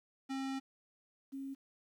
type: tone pair in turn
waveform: square / sine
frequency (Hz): 268.3 / 271.9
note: C4 / C#4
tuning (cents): +44 / -33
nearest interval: unison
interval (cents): 23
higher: second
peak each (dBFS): -37 / -40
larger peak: first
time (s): 0.29-0.6 / 1.32-1.55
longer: first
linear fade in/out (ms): 20
effects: low-pass 7000 Hz 12 dB/octave + 11-bit